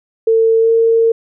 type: tone with pitch glide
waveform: sine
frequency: 450.1 to 455.6 Hz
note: A4 to A#4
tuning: +39 to -40 cents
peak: -8 dBFS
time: 0.27-1.12 s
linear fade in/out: 5 ms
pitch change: +21 cents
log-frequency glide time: 0.6-0.7 s
effects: none